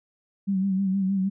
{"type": "tone with vibrato", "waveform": "sine", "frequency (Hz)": 192.7, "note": "G3", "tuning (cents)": -29, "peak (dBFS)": -21, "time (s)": [0.47, 1.3], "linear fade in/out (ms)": 20, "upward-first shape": "sine", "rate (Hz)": 6.4, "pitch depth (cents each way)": 51, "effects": []}